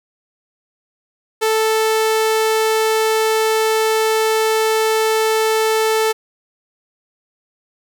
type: tone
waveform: sawtooth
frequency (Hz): 440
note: A4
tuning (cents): 0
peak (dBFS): -10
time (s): 1.41-6.13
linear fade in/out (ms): 20
effects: none